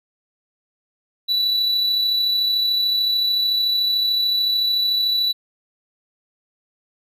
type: tone with amplitude modulation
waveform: triangle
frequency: 3951 Hz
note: B7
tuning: in tune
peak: -14 dBFS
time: 1.28-5.33 s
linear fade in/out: 20 ms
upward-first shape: sine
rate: 33.6 Hz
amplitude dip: 30%
effects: none